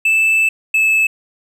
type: tone pair in turn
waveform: triangle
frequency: 2635 / 2611 Hz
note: E7 / E7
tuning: -1 / -17 cents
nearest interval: unison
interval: 16 cents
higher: first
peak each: -9 dBFS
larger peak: neither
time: 0.05-0.49 / 0.74-1.07 s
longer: first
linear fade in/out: 5 ms
effects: none